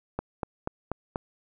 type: click train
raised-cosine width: 1 ms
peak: -15 dBFS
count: 5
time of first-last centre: 0.19-1.159 s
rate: 4.13 Hz
effects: none